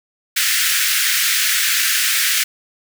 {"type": "high-pass noise", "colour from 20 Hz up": "pink", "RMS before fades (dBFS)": -17, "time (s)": [0.36, 2.44], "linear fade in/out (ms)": 10, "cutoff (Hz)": 1500, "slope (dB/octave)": 48, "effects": []}